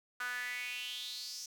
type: tone with high-pass filter sweep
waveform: sawtooth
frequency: 246.9 Hz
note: B3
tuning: in tune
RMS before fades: -41 dBFS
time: 0.2-1.46 s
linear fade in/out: 5 ms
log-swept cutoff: 1400 to 5800 Hz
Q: 6
effects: none